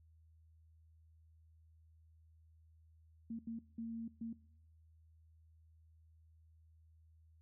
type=tone bursts at uneven times; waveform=sine; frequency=228.4 Hz; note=A#3; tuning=35 cents flat; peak=-40 dBFS; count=4; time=3.3-3.39 / 3.47-3.59 / 3.78-4.08 / 4.21-4.33 s; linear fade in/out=5 ms; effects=noise-tail reverb RT60 0.7 s tail -21 dB re dry + added 80 Hz sine -63 dBFS peak until 7.41 s